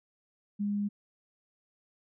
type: tone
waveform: sine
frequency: 204.4 Hz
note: G#3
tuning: 27 cents flat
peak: -28 dBFS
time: 0.59-0.89 s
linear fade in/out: 20 ms
effects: none